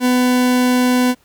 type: tone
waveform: 40% pulse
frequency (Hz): 250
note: B3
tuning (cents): +21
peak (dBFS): -11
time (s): 0-1.15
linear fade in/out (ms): 50
effects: pink hiss -56 dBFS RMS until 1.24 s